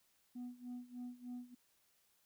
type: tone with tremolo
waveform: sine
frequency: 246 Hz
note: B3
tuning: 7 cents flat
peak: -40 dBFS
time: 0.35-1.55 s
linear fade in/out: 10 ms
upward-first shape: sine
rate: 3.3 Hz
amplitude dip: 90%
effects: tanh soft clip ceiling -42 dBFS + white hiss -75 dBFS RMS until 2.25 s